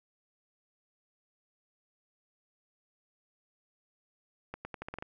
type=accelerating click train; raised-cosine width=0.5 ms; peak=-24 dBFS; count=8; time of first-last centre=4.54-5.025 s; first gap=110 ms; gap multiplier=0.84; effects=none